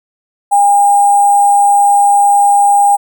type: tone with sample-and-hold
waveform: sine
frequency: 809 Hz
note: G#5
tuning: 46 cents flat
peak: -5 dBFS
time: 0.51-2.97 s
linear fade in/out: 20 ms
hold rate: 8820 Hz
effects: none